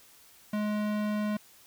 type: tone with low-pass filter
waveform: square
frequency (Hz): 210.3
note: G#3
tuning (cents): +22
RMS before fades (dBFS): -30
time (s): 0.53-1.37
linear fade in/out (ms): 5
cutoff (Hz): 3100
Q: 0.61
effects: white hiss -57 dBFS RMS until 1.66 s